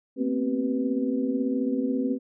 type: tone cluster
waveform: sine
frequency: 229 / 244.9 / 263.3 / 384.5 / 491.9 Hz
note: A#3 / B3 / C4 / G4 / B4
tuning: -31 / -14 / +11 / -33 / -7 cents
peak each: -32 / -33 / -25 / -34 / -33 dBFS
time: 0.16-2.19 s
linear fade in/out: 50 ms
effects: none